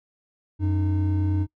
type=tone pair together; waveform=triangle; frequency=91.7 / 306 Hz; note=F#2 / D#4; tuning=-15 / -29 cents; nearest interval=octave + major sixth; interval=2086 cents; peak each=-19 / -26 dBFS; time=0.59-1.47 s; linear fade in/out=50 ms; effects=noise-tail reverb RT60 0.1 s tail -22 dB re dry